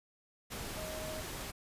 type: tone in noise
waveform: sine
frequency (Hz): 626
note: D#5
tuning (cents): +10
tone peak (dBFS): -42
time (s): 0.76-1.22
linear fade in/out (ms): 20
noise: pink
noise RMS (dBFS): -42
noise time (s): 0.5-1.52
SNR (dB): -3
effects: resampled to 32000 Hz